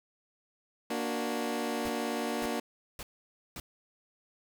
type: chord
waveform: 20% pulse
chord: Bb augmented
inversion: none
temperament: equal with one note detuned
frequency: 234.6 / 293.7 / 370 Hz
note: Bb3 / D4 / F#4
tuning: +11 / 0 / 0 cents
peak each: -29 / -31 / -33 dBFS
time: 0.9-2.6 s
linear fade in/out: 5 ms
type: noise bursts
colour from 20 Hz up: pink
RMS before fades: -41 dBFS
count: 4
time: 1.85-3.6 s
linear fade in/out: 2 ms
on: 40 ms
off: 530 ms
effects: none